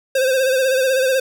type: tone with vibrato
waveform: square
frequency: 523.3 Hz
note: C5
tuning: in tune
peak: -15 dBFS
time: 0.15-1.2 s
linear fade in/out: 5 ms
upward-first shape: sine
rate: 16 Hz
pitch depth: 52 cents each way
effects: none